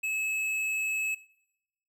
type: tone with tanh clipping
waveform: sine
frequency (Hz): 2589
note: E7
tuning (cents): -32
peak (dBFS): -30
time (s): 0.03-1.15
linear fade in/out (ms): 10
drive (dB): 12
effects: noise-tail reverb RT60 0.8 s tail -18 dB re dry